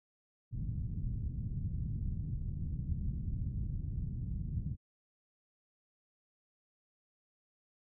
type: low-pass noise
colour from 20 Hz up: white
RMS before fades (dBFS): -37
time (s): 0.51-4.77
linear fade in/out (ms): 50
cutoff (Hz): 150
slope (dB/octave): 24
effects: none